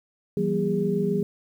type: tone cluster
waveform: sine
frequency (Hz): 165.6 / 192.3 / 238.1 / 408.7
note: E3 / G3 / A#3 / G#4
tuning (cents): +8 / -33 / +37 / -28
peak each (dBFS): -28 / -26 / -31 / -25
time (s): 0.37-1.23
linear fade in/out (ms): 2
effects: 9-bit